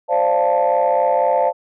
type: chord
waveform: sine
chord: D minor seventh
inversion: third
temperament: equal with one note detuned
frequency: 523.3 / 587.3 / 693.6 / 880 Hz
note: C5 / D5 / F5 / A5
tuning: 0 / 0 / -12 / 0 cents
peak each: -18 dBFS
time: 0.08-1.53 s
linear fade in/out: 50 ms
effects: tanh soft clip ceiling -7 dBFS